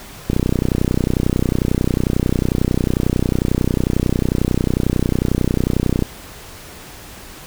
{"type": "click train", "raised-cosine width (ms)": 3, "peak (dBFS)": -3, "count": 179, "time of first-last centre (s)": [0.3, 6.023], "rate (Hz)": 31.1, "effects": ["pink hiss -37 dBFS RMS until 7.46 s"]}